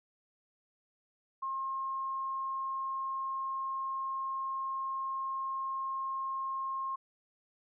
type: tone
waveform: sine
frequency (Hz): 1070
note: C6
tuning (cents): +38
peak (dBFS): -33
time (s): 1.42-6.96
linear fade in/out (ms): 10
effects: none